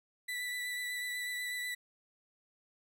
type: tone with vibrato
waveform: 35% pulse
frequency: 1975.5 Hz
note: B6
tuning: in tune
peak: -34 dBFS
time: 0.28-1.75 s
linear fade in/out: 10 ms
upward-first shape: triangle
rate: 8.1 Hz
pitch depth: 19 cents each way
effects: none